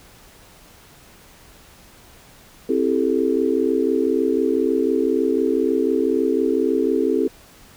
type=chord; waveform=sine; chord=A minor seventh; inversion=first; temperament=just; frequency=264 / 330 / 396 / 440 Hz; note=C4 / E4 / G4 / A4; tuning=+16 / +2 / +18 / 0 cents; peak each=-22 dBFS; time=2.69-7.28 s; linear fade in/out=5 ms; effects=pink hiss -48 dBFS RMS until 7.76 s